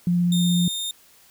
sine tone with vibrato, 175.4 Hz, F3, 8 cents sharp, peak -17 dBFS, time 0.07-0.68 s, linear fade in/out 2 ms, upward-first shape triangle, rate 16 Hz, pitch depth 12 cents each way
sawtooth tone, 3647 Hz, A#7, 39 cents flat, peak -23 dBFS, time 0.32-0.91 s, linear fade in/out 2 ms
effects white hiss -54 dBFS RMS until 1.3 s

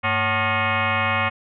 sine tone with frequency modulation, 554.4 Hz, C#5, in tune, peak -18 dBFS, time 0.03-1.3 s, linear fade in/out 20 ms, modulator 327 Hz, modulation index 6.4, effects none

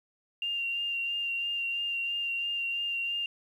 sine tone with vibrato, 2783 Hz, F7, 7 cents flat, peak -29 dBFS, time 0.42-3.26 s, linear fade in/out 2 ms, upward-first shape sine, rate 3 Hz, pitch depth 18 cents each way, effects 10-bit

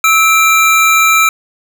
square tone pair together, 1306 / 2368 Hz, E6 / D7, -17 / +14 cents, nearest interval minor seventh, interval 1031 cents, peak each -10 dBFS, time 0.04-1.29 s, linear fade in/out 2 ms, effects none

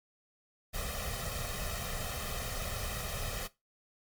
pink noise with comb filter, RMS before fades -37 dBFS, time 0.73-3.48 s, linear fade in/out 20 ms, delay 1.6 ms, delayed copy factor +0.8, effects noise-tail reverb RT60 0.2 s tail -17 dB re dry + MP3 96 kbps

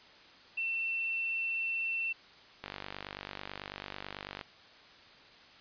sine tone, 2692 Hz, E7, 36 cents sharp, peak -31 dBFS, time 0.57-2.13 s, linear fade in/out 10 ms
click train, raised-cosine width 0.3 ms, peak -23 dBFS, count 88, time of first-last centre 2.64-4.412 s, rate 49.1 Hz
effects white hiss -56 dBFS RMS until 5.6 s + resampled to 11025 Hz

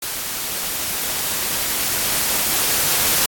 white noise with level ramp, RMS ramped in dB -26 to -17 dBFS, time 0.02-3.26 s, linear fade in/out 5 ms, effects AAC 64 kbps

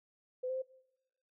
sine tone with pitch steps, 507 / 519 / 522 Hz, B4 / C5 / C5, +45 / -14 / -4 cents, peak -34 dBFS, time 0.43-0.622 s, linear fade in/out 10 ms, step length 64 ms, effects noise-tail reverb RT60 1.0 s tail -22 dB re dry

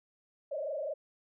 sine tone with frequency modulation, 587.3 Hz, D5, in tune, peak -33 dBFS, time 0.51-0.94 s, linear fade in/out 10 ms, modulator 24.6 Hz, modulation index 2.1, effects none

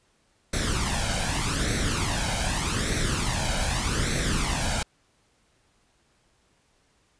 pink noise with flanger, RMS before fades -26 dBFS, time 0.53-4.83 s, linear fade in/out 5 ms, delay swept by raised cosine 0.5 to 1.32 ms, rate 0.83 Hz, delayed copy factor +0.65, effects pink hiss -66 dBFS RMS until 7.19 s + resampled to 22050 Hz

